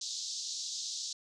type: band-pass noise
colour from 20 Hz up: white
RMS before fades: -39 dBFS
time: 0.01-1.13 s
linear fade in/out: 5 ms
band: 3700 to 6800 Hz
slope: 48 dB/octave
effects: none